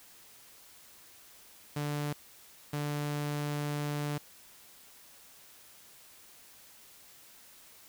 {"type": "tone bursts at uneven times", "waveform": "sawtooth", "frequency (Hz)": 146.83, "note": "D3", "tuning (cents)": 0, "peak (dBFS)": -28, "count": 2, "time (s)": [[1.76, 2.13], [2.73, 4.18]], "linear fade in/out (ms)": 5, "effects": ["white hiss -56 dBFS RMS until 7.88 s"]}